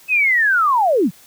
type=linear sweep; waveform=sine; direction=down; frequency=2600 to 140.5 Hz; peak=-12 dBFS; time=0.08-1.11 s; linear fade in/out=50 ms; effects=white hiss -47 dBFS RMS until 1.26 s